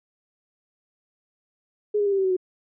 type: tone with pitch steps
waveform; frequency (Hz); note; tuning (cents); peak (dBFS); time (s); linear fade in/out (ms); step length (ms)
sine; 418 / 409.2 / 400.5 / 392 / 383.8 / 375.6 / 367.7; G#4 / G#4 / G4 / G4 / G4 / F#4 / F#4; +11 / -26 / +37 / 0 / -37 / +26 / -11; -19; 1.94-2.367; 10; 61
effects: none